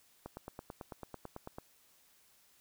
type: click train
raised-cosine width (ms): 1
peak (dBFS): -29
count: 13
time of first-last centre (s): 0.26-1.585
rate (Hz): 9.06
effects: white hiss -67 dBFS RMS until 2.6 s